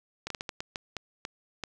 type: slowing click train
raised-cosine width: 0.2 ms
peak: -17 dBFS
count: 10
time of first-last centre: 0.27-1.637 s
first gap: 33 ms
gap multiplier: 1.36
effects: none